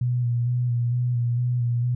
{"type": "tone with vibrato", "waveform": "sine", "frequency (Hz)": 121.4, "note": "B2", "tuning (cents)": -29, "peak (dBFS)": -20, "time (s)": [0.01, 1.95], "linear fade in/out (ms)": 5, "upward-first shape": "square", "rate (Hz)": 2.2, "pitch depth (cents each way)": 25, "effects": []}